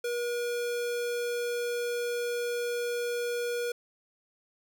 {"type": "tone", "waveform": "square", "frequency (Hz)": 480, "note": "B4", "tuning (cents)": -49, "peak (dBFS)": -30, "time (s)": [0.04, 3.72], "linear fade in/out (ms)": 5, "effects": []}